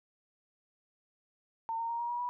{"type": "tone with pitch steps", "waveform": "sine", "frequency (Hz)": [907, 920.2, 933.6, 947.2, 960.9, 974.9], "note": ["A#5", "A#5", "A#5", "A#5", "B5", "B5"], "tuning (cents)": [-48, -23, 2, 27, -48, -23], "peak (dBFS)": -32, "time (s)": [1.69, 2.29], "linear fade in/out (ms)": 0, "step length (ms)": 100, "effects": []}